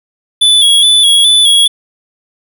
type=tone with vibrato; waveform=square; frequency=3407 Hz; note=G#7; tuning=44 cents sharp; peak=-5 dBFS; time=0.41-1.68 s; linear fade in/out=10 ms; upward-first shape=square; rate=2.4 Hz; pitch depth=40 cents each way; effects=none